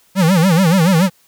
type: tone with vibrato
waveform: square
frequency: 176.3 Hz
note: F3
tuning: 17 cents sharp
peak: -10 dBFS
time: 0.15-1.1 s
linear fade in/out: 50 ms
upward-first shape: sine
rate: 7 Hz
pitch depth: 190 cents each way
effects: white hiss -54 dBFS RMS until 1.27 s